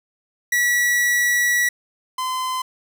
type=tone pair in turn; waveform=45% pulse; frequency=1939 / 1027.1 Hz; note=B6 / C6; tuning=-32 / -32 cents; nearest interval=major seventh; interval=1100 cents; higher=first; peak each=-16 / -22 dBFS; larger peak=first; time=0.52-1.69 / 2.18-2.62 s; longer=first; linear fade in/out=5 ms; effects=none